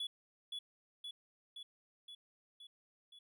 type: tone with echo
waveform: triangle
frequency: 3409 Hz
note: G#7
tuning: 45 cents sharp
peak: -36 dBFS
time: 0-0.07 s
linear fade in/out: 5 ms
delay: 520 ms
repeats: 6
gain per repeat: -3 dB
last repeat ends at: 3.19 s
effects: none